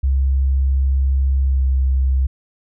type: tone with pitch glide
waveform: sine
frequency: 67.1 to 65.91 Hz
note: C2 to C2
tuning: +44 to +13 cents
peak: -13 dBFS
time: 0.03-2.27 s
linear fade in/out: 10 ms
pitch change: -31 cents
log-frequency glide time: 1.45-1.64 s
effects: none